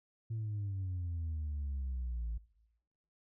sine exponential sweep, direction down, 113.8 to 54.6 Hz, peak -33 dBFS, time 0.3-2.38 s, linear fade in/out 10 ms, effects noise-tail reverb RT60 1.0 s tail -22 dB re dry + tanh soft clip ceiling -33 dBFS

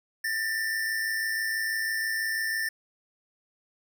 square tone pair together, 1783.9 / 1890 Hz, A6 / A#6, +23 / +23 cents, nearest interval minor second, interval 100 cents, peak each -28 / -38 dBFS, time 0.24-2.69 s, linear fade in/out 5 ms, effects none

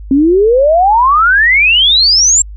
sine exponential sweep, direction up, 262.3 to 7570 Hz, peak -5 dBFS, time 0.11-2.42 s, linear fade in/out 2 ms, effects added 51 Hz sine -25 dBFS peak until 2.56 s

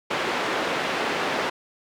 pink band-pass noise, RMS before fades -26 dBFS, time 0.1-1.5 s, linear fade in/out 10 ms, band 360 to 2900 Hz, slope 12 dB/octave, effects none

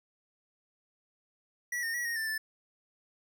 square tone with pitch steps, 1939 / 1833 / 1928 / 1862 / 1776 / 1756 Hz, B6 / A#6 / B6 / A#6 / A6 / A6, -32 / -30 / -42 / -2 / +16 / -4 cents, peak -32 dBFS, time 1.72-2.38 s, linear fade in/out 5 ms, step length 110 ms, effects none

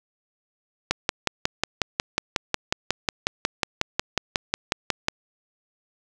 click train, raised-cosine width 0.2 ms, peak -3 dBFS, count 24, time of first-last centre 0.91-5.084 s, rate 5.51 Hz, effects none

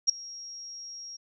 sine tone with ADSR envelope, 5600 Hz, F8, 4 cents sharp, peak -15 dBFS, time 0.07-1.17 s, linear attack 25 ms, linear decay 4 ms, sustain -24 dB, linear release 13 ms, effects none

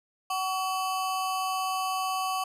square ring-modulated tone, 941 Hz, A#5, 16 cents sharp, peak -25 dBFS, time 0.3-2.44 s, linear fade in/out 5 ms, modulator 188 Hz, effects resampled to 32000 Hz

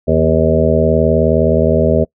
harmonic tone with a mistuned harmonic, 79.3 Hz, D#2, 33 cents sharp, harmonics 1 / 2 / 3 / 5 / 6 / 7 / 8, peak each -17 / -17 / -17 / -17 / -17 / -17 / -17 dBFS, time 0.07-2.05 s, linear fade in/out 20 ms, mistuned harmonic 3, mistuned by +23 cents, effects noise-tail reverb RT60 0.1 s tail -25 dB re dry

